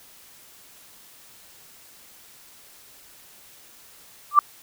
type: tone with exponential growth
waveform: sine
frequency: 1174.7 Hz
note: D6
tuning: in tune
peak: -5 dBFS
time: 4.31-4.39 s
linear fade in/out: 2 ms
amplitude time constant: 17 ms
effects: white hiss -50 dBFS RMS until 4.62 s